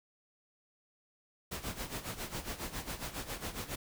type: noise with tremolo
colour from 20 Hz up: pink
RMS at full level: -38 dBFS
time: 1.51-3.76 s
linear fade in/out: 10 ms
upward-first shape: sine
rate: 7.3 Hz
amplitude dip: 75%
effects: none